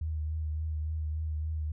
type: tone with vibrato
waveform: sine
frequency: 77.78 Hz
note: D#2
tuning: in tune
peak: -30 dBFS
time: 0.01-1.72 s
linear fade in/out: 5 ms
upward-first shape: triangle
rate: 3.5 Hz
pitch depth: 35 cents each way
effects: none